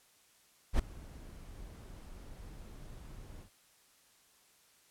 brown noise with ADSR envelope, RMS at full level -26 dBFS, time 0.73-3.5 s, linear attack 63 ms, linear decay 4 ms, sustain -23 dB, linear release 94 ms, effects white hiss -66 dBFS RMS until 4.9 s + low-pass 12000 Hz 12 dB/octave

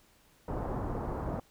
pink low-pass noise, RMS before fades -35 dBFS, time 0.48-1.4 s, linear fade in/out 5 ms, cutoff 1100 Hz, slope 24 dB/octave, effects pink hiss -64 dBFS RMS until 1.5 s

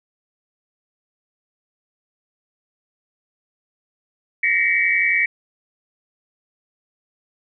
sine tone cluster, 1840 / 1911 / 2091 / 2278 Hz, A#6 / A#6 / C7 / C#7, -23 / +43 / -2 / +47 cents, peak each -25 / -21 / -23 / -18 dBFS, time 4.43-5.26 s, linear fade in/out 5 ms, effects none

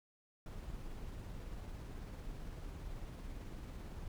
brown noise with tremolo, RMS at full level -45 dBFS, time 0.46-4.08 s, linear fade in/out 2 ms, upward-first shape triangle, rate 18 Hz, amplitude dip 25%, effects none

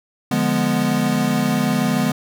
square chord, D diminished seventh, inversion none, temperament equal, 146.83 / 174.61 / 207.7 / 246.9 Hz, D3 / F3 / Ab3 / Cb4, 0 / 0 / 0 / 0 cents, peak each -25 / -25 / -22 / -21 dBFS, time 0.31-2.12 s, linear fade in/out 5 ms, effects none

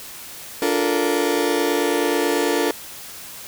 35% pulse chord, Bb major seventh, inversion first, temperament just, 291.4 / 349.6 / 437 / 466.2 Hz, D4 / F4 / A4 / Bb4, -13 / +2 / -12 / 0 cents, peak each -22 dBFS, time 0.62-2.71 s, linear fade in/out 2 ms, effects white hiss -37 dBFS RMS until 3.47 s

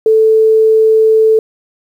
sine tone, 440 Hz, A4, in tune, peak -5 dBFS, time 0.06-1.39 s, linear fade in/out 2 ms, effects 7-bit

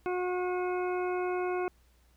harmonic tone, 362 Hz, F#4, 38 cents flat, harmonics 1 / 2 / 3 / 4 / 6 / 7, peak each -30 / -36 / -40 / -42 / -46 / -47 dBFS, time 0.06-1.68 s, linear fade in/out 0 ms, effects added 60 Hz sine -62 dBFS peak until 2.16 s + pink hiss -69 dBFS RMS until 2.16 s

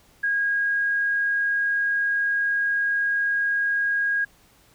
sine tone, 1636 Hz, G#6, 26 cents flat, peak -20 dBFS, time 0.23-4.25 s, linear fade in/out 10 ms, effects pink hiss -57 dBFS RMS until 4.74 s

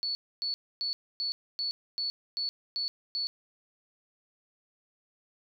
sine tone bursts, 4435 Hz, C#8, in tune, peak -29 dBFS, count 9, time 0.03-3.27 s, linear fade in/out 0 ms, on 120 ms, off 270 ms, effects none

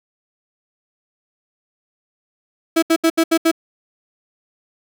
35% pulse tone bursts, 327.4 Hz, E4, 12 cents flat, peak -10 dBFS, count 6, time 2.76-3.515 s, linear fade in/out 10 ms, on 65 ms, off 73 ms, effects none

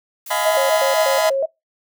blue noise, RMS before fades -34 dBFS, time 0.26-1.21 s, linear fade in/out 5 ms
sawtooth chord, F half-diminished seventh, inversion third, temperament just, 628.6 / 698.5 / 838.1 / 1005.8 Hz, Eb5 / F5 / Ab5 / Cb6, +18 / 0 / +16 / +31 cents, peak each -20 / -21 / -20 / -19 dBFS, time 0.3-1.3 s, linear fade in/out 10 ms
sine tone with vibrato, 589 Hz, D5, 5 cents sharp, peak -16 dBFS, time 0.45-1.46 s, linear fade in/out 10 ms, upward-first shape square, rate 4.1 Hz, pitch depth 140 cents each way
effects noise-tail reverb RT60 0.2 s tail -24 dB re dry

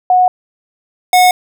sine / square tone pair in turn, 732 / 729.4 Hz, F#5 / F#5, -19 / -25 cents, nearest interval unison, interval 6 cents, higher first, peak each -6 dBFS, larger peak neither, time 0.1-0.28 / 1.13-1.31 s, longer neither, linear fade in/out 2 ms, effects none

